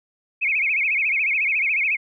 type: tone with vibrato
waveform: sine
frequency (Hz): 2351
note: D7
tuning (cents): +1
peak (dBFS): -18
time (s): 0.41-1.97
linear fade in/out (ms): 20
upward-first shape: sine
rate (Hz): 14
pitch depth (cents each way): 180
effects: none